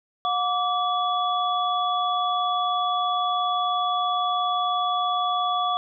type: tone cluster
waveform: sine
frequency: 722 / 1159 / 3397 Hz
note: F#5 / D6 / G#7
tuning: -43 / -23 / +38 cents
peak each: -25 / -24 / -30 dBFS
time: 0.25-5.77 s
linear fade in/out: 0 ms
effects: none